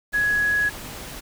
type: tone in noise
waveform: sine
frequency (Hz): 1675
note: G#6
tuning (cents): +14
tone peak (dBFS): -18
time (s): 0.13-0.7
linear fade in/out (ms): 20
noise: pink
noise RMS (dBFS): -36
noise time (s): 0.12-1.21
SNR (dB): +15
effects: none